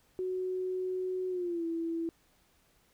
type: tone with pitch glide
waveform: sine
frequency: 370 to 331.5 Hz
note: F#4 to E4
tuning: 0 to +10 cents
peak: -31 dBFS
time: 0.19-2.09 s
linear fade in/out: 0 ms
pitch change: -190 cents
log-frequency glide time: 1.29-1.65 s
effects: pink hiss -68 dBFS RMS until 2.93 s